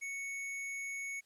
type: tone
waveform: square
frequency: 2217 Hz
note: C#7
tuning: in tune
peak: -39 dBFS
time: 0.01-1.21 s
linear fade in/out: 20 ms
effects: white hiss -72 dBFS RMS until 1.25 s + low-pass 11000 Hz 12 dB/octave